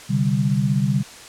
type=chord; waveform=sine; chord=C suspended second; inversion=none; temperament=equal; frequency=130.81 / 146.83 / 196 Hz; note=C3 / D3 / G3; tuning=0 / 0 / 0 cents; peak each=-21 dBFS; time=0.09-1.03 s; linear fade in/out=20 ms; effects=white hiss -40 dBFS RMS until 1.28 s + low-pass 8000 Hz 12 dB/octave